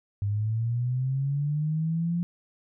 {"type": "linear sweep", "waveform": "sine", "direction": "up", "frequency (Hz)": [99.6, 174.61], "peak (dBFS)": -24, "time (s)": [0.22, 2.23], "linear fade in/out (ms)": 0, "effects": []}